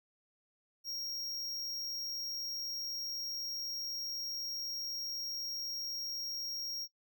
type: tone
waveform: square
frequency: 5588 Hz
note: F8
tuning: in tune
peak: -38 dBFS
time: 0.84-6.88 s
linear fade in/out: 50 ms
effects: noise-tail reverb RT60 0.1 s tail -20 dB re dry